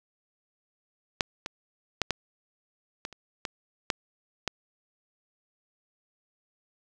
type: clicks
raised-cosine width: 0.2 ms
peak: -6 / -16 / -7 / -9 / -17 / -28 / -14 / -7 / -10 dBFS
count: 9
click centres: 1.208 / 1.461 / 2.017 / 2.107 / 3.051 / 3.127 / 3.452 / 3.902 / 4.477 s
effects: none